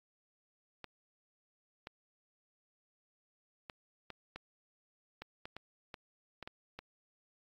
clicks, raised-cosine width 0.3 ms, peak -28 dBFS, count 12, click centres 0.843 / 1.871 / 3.698 / 4.103 / 4.36 / 5.22 / 5.455 / 5.566 / 5.942 / 6.427 / 6.475 / 6.79 s, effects AAC 64 kbps

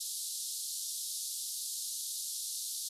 white band-pass noise, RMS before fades -39 dBFS, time 0-2.89 s, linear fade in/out 10 ms, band 3700 to 12000 Hz, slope 48 dB/octave, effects resampled to 32000 Hz

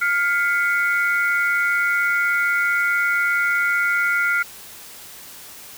sine tone cluster, 1408 / 2011 / 2212 Hz, F6 / B6 / C#7, +14 / +31 / -4 cents, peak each -18 / -25 / -25 dBFS, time 0.01-4.43 s, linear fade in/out 10 ms, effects white hiss -40 dBFS RMS until 5.77 s

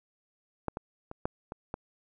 clicks, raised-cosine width 1 ms, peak -16 / -21 / -26 / -15 / -24 / -20 dBFS, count 6, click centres 0.683 / 0.771 / 1.114 / 1.255 / 1.521 / 1.741 s, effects none

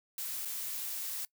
blue noise with dropouts, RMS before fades -38 dBFS, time 0.18-1.25 s, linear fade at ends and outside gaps 1 ms, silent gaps 0.45-0.455 s, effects noise-tail reverb RT60 0.1 s tail -22 dB re dry

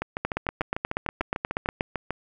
two click trains, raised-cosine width 0.5 ms, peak -10 / -13 dBFS, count 14 / 15, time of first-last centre 0.25-1.809 / 0.02-2.106 s, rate 8.34 / 6.71 Hz, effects none

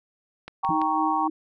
click train, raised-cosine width 0.3 ms, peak -21 dBFS, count 3, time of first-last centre 0.48-0.816 s, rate 5.95 Hz
sine chord, G diminished, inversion none, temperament equal, 784 / 932.3 / 1108.7 Hz, G5 / Bb5 / Db6, 0 / 0 / 0 cents, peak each -26 / -26 / -26 dBFS, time 0.63-1.28 s, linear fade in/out 10 ms
sine tone with exponential decay, 170 Hz, F3, 46 cents flat, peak -25 dBFS, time 0.69-0.8 s, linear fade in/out 0 ms, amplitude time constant 23 ms
sine tone with tremolo, 314.2 Hz, D#4, 17 cents sharp, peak -25 dBFS, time 0.7-1.3 s, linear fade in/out 5 ms, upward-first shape sine, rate 3.7 Hz, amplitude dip 50%
effects none

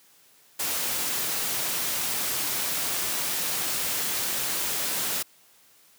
white noise, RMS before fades -28 dBFS, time 0.59-5.23 s, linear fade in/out 10 ms, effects white hiss -58 dBFS RMS until 5.98 s + high-pass 100 Hz 12 dB/octave

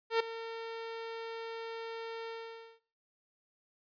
sawtooth tone with ADSR envelope, 455 Hz, A#4, 42 cents flat, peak -20 dBFS, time 0.1-2.8 s, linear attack 100 ms, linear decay 7 ms, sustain -15 dB, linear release 520 ms, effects noise-tail reverb RT60 0.6 s tail -23 dB re dry + resampled to 11025 Hz

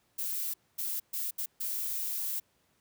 violet noise bursts at uneven times, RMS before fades -34 dBFS, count 5, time 0.18-0.54 / 0.78-1 / 1.13-1.31 / 1.38-1.46 / 1.6-2.4 s, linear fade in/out 10 ms, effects pink hiss -71 dBFS RMS until 2.8 s + high-pass 80 Hz 12 dB/octave

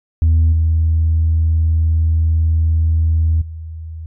sine tone with level steps, 80.6 Hz, E2, 38 cents flat, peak -7 / -10 / -26 dBFS, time 0.22-4.06 s, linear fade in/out 0 ms, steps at 0.52 / 3.41 s, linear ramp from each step 10 ms, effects tanh soft clip ceiling -7 dBFS

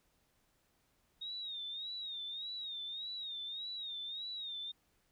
sine tone with vibrato, 3729 Hz, A#7, in tune, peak -40 dBFS, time 1.21-4.72 s, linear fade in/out 10 ms, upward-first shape sine, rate 1.7 Hz, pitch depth 100 cents each way, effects pink hiss -75 dBFS RMS until 5.11 s

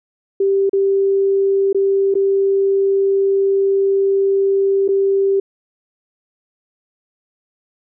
sine tone with dropouts, 392 Hz, G4, in tune, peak -12 dBFS, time 0.4-5.4 s, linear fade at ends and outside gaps 5 ms, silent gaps 0.695-0.731 / 1.729-1.746 / 2.142-2.152 / 4.88-4.887 s, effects none

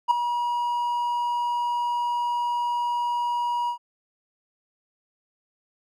triangle tone with ADSR envelope, 960 Hz, B5, 49 cents flat, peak -10 dBFS, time 0.08-3.78 s, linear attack 30 ms, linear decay 4 ms, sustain -11 dB, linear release 94 ms, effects tanh soft clip ceiling -7 dBFS

